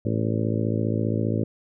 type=harmonic tone with a mistuned harmonic; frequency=55 Hz; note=A1; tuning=in tune; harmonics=2 / 3 / 4 / 5 / 6 / 7 / 8 / 9 / 10; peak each=-25 / -32 / -28 / -31 / -31 / -34 / -34 / -35 / -37 dBFS; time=0.05-1.44 s; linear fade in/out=5 ms; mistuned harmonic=10; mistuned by=+56 cents; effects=none